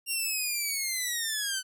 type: linear sweep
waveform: 10% pulse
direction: down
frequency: 2787 to 1503 Hz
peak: -20 dBFS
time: 0.06-1.63 s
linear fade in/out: 50 ms
effects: none